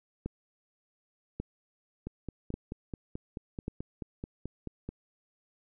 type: two click trains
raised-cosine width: 3 ms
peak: -21 / -24 dBFS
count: 4 / 14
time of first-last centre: 0.26-3.681 / 2.07-4.89 s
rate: 0.877 / 4.61 Hz
effects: none